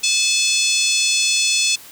harmonic tone, 864 Hz, A5, 32 cents flat, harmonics 3 / 4 / 5 / 6 / 7 / 8 / 9 / 10, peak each -21 / -22 / -23 / -24 / -24 / -25 / -26 / -26 dBFS, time 0.03-1.76 s, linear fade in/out 10 ms, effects white hiss -41 dBFS RMS until 1.91 s

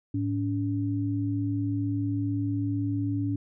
sine tone pair together, 106.71 / 284.4 Hz, G#2 / C#4, +47 / +45 cents, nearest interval octave + perfect fourth, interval 1698 cents, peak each -28 dBFS, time 0.14-3.36 s, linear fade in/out 5 ms, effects none

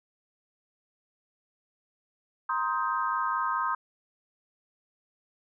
sine chord, C minor seventh, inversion third, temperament just, 941.9 / 1046.5 / 1255.8 / 1569.8 Hz, Bb5 / C6 / Eb6 / G6, +18 / 0 / +16 / +2 cents, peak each -33 / -30 / -30 / -35 dBFS, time 2.49-3.75 s, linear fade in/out 5 ms, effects none

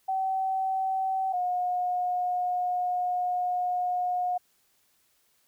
sine tone pair in turn, 764 / 721.1 Hz, G5 / F#5, -45 / -45 cents, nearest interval minor second, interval 100 cents, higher first, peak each -25 dBFS, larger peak neither, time 0.08-1.33 / 1.33-4.38 s, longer second, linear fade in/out 10 ms, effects white hiss -68 dBFS RMS until 5.47 s

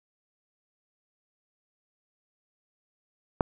click, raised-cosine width 1 ms, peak -8 dBFS, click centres 3.408 s, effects none

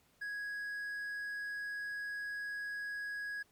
triangle tone, 1661.2 Hz, G#6, in tune, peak -36 dBFS, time 0.21-3.43 s, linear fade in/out 10 ms, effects pink hiss -70 dBFS RMS until 3.51 s + MP3 96 kbps

